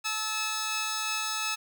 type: tone pair together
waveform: 10% pulse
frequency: 867.6 / 1300 Hz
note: A5 / E6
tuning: -25 / -24 cents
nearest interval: perfect fifth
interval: 701 cents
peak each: -27 / -22 dBFS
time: 0.04-1.56 s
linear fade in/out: 20 ms
effects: none